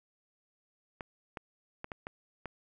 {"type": "clicks", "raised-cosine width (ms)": 0.5, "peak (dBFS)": -24, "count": 6, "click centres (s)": [1.008, 1.372, 1.844, 1.918, 2.069, 2.457], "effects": ["11-bit"]}